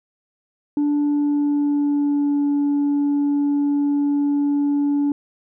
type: tone with pitch glide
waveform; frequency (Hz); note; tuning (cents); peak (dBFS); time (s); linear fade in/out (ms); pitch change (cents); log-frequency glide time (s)
sine; 291.9 to 287.1; D4 to D4; -10 to -39; -14; 0.77-5.12; 2; -29; 0.96-2.47
effects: tanh soft clip ceiling -15 dBFS